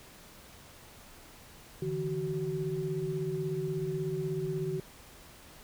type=tone cluster; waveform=sine; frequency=146.8 / 163.2 / 376.3 Hz; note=D3 / E3 / F#4; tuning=0 / -17 / +29 cents; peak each=-36 / -37 / -33 dBFS; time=1.82-4.8 s; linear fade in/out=2 ms; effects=pink hiss -53 dBFS RMS until 5.63 s